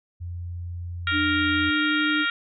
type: tone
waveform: sine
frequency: 87.2 Hz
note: F2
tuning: 2 cents flat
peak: -30 dBFS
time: 0.2-1.71 s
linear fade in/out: 20 ms
type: harmonic tone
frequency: 466.2 Hz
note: A#4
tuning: in tune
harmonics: 3 / 4 / 5 / 6 / 7 / 8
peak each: -24 / -29 / -31 / -34 / -31 / -34 dBFS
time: 1.07-2.3 s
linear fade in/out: 2 ms
type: tone with pitch glide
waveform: sine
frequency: 299 to 302 Hz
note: D4 to D4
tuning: +31 to +48 cents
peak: -24 dBFS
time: 1.11-2.26 s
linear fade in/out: 50 ms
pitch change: +17 cents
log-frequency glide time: 1.53-1.76 s
effects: none